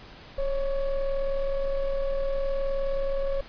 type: ring-modulated tone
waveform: triangle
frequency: 283.7 Hz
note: C#4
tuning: 40 cents sharp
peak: -19 dBFS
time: 0.38-3.41 s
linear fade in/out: 5 ms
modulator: 264 Hz
effects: pink hiss -47 dBFS RMS until 3.48 s + resampled to 11025 Hz